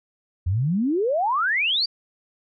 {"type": "exponential sweep", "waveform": "sine", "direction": "up", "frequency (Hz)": [82.4, 4809], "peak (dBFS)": -19, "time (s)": [0.46, 1.86], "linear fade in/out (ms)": 10, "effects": []}